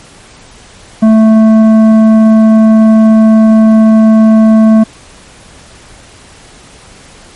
sine tone with tanh clipping, 220 Hz, A3, in tune, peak -3 dBFS, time 1.02-4.84 s, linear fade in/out 10 ms, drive 10 dB, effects pink hiss -36 dBFS RMS until 7.35 s + MP3 48 kbps

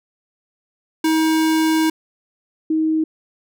square / sine tone pair in turn, 318 / 315.8 Hz, D#4 / D#4, +38 / +26 cents, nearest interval unison, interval 12 cents, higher first, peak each -15 dBFS, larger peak neither, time 1.04-1.9 / 2.7-3.04 s, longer first, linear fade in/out 5 ms, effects none

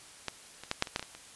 clicks, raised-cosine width 0.2 ms, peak -15 / -25 / -12 / -8 / -23 / -12 / -18 / -22 / -27 dBFS, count 9, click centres 0.283 / 0.636 / 0.714 / 0.824 / 0.872 / 0.961 / 0.995 / 1.027 / 1.15 s, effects white hiss -52 dBFS RMS until 1.35 s + resampled to 24000 Hz

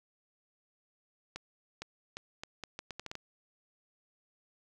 accelerating click train, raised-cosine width 0.2 ms, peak -23 dBFS, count 11, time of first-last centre 1.36-3.153 s, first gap 460 ms, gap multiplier 0.76, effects none

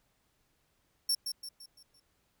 sawtooth tone with echo, 5450 Hz, F8, 43 cents flat, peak -24 dBFS, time 1.09-1.15 s, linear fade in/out 5 ms, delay 170 ms, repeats 5, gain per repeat -7 dB, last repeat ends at 2 s, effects pink hiss -74 dBFS RMS until 2.4 s

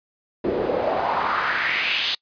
pink noise with band-pass filter sweep, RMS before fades -23 dBFS, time 0.44-2.15 s, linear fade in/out 5 ms, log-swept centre 340 to 3700 Hz, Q 3, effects noise-tail reverb RT60 0.1 s tail -26 dB re dry + resampled to 11025 Hz

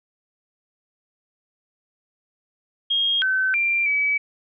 sine tone with pitch steps, 3249 / 1530 / 2372 / 2286 Hz, G#7 / G6 / D7 / D7, -39 / -42 / +17 / -47 cents, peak -18 dBFS, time 2.9-4.18 s, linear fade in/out 10 ms, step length 320 ms, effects none

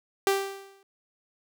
sawtooth tone with exponential decay, 392 Hz, G4, in tune, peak -15 dBFS, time 0.27-0.83 s, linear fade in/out 1 ms, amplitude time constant 120 ms, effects none

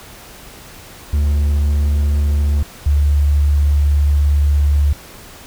triangle / sine tone pair in turn, 72.8 / 72.46 Hz, D2 / D2, -15 / -23 cents, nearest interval unison, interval 8 cents, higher first, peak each -10 dBFS, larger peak neither, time 1.13-2.63 / 2.86-4.93 s, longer second, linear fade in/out 5 ms, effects pink hiss -38 dBFS RMS until 5.46 s

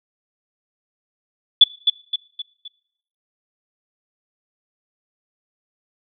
sine tone with echo, 3452 Hz, A7, 34 cents flat, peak -4 dBFS, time 1.61-1.64 s, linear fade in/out 5 ms, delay 260 ms, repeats 4, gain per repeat -7 dB, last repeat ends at 2.68 s, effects noise-tail reverb RT60 0.7 s tail -21 dB re dry

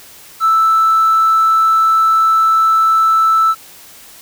triangle tone, 1318.5 Hz, E6, in tune, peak -5 dBFS, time 0.4-3.55 s, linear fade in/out 50 ms, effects tanh soft clip ceiling -5 dBFS + white hiss -39 dBFS RMS until 4.21 s

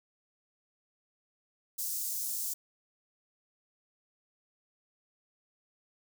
white high-pass noise, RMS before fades -35 dBFS, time 1.78-2.54 s, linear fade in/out 10 ms, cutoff 5600 Hz, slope 24 dB/octave, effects none

